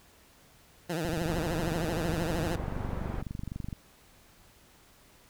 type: tone with vibrato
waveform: 15% pulse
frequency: 164.81 Hz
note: E3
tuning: in tune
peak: -24 dBFS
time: 0.89-2.56 s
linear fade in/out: 10 ms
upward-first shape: triangle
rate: 13 Hz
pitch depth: 160 cents each way
type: click train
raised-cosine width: 5 ms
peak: -24 dBFS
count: 65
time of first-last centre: 1.05-3.728 s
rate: 23.9 Hz
type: low-pass noise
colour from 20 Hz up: pink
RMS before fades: -38 dBFS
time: 1.27-3.22 s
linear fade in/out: 10 ms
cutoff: 1200 Hz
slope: 12 dB/octave
effects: pink hiss -59 dBFS RMS until 5.29 s